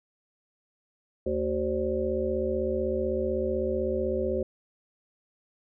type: harmonic tone with a mistuned harmonic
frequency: 75 Hz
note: D2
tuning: 37 cents sharp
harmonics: 1 / 3 / 5 / 7 / 8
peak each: -35 / -34 / -29 / -30 / -35 dBFS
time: 1.26-4.43 s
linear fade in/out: 5 ms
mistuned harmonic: 8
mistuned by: -56 cents
effects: none